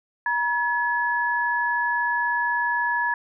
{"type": "tone pair together", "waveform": "sine", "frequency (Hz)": [956, 1703.4], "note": ["A#5", "G#6"], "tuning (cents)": [43, 43], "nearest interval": "minor seventh", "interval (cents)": 1000, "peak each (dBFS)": [-24, -23], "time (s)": [0.26, 3.14], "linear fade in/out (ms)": 2, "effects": []}